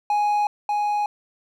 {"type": "tone with echo", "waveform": "triangle", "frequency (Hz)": 831, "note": "G#5", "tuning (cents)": 1, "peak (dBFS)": -16, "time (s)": [0.1, 0.47], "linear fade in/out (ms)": 2, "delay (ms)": 590, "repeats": 1, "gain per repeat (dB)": -2, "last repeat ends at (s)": 1.06, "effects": []}